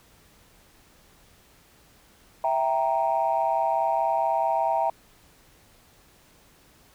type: chord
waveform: sine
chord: E diminished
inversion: none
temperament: equal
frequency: 659.3 / 784 / 932.3 Hz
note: E5 / G5 / Bb5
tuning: 0 / 0 / 0 cents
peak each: -25 dBFS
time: 2.44-4.9 s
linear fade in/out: 2 ms
effects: tanh soft clip ceiling -13 dBFS + pink hiss -57 dBFS RMS until 6.94 s